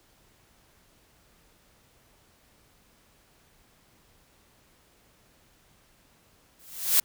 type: noise with exponential growth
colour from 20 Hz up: blue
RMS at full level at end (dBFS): -17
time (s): 6.59-7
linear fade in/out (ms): 5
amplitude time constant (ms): 88
effects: pink hiss -62 dBFS RMS until 7.04 s